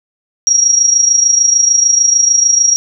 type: tone with amplitude modulation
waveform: sine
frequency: 5660 Hz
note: F8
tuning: 22 cents sharp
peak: -4 dBFS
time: 0.47-2.76 s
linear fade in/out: 0 ms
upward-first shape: sine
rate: 26.7 Hz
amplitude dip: 65%
effects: none